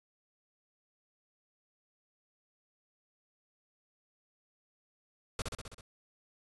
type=noise with echo; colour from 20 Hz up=pink; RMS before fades=-34 dBFS; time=5.39-5.42 s; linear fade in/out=2 ms; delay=65 ms; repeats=6; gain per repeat=-3 dB; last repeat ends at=5.81 s; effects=resampled to 24000 Hz